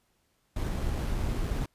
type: noise with sample-and-hold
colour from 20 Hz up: brown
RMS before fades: -30 dBFS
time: 0.56-1.66 s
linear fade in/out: 5 ms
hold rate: 7350 Hz
effects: pink hiss -72 dBFS RMS until 1.74 s + resampled to 32000 Hz